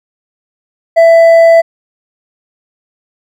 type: tone with hard clipping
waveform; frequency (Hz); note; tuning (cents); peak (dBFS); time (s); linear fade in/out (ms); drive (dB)
sine; 664; E5; +12; -3; 0.96-1.62; 20; 4
effects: none